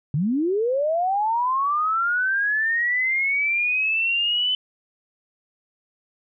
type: linear sweep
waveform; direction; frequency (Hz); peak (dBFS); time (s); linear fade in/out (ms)
sine; up; 131.7 to 3034; -19; 0.14-4.55; 2
effects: none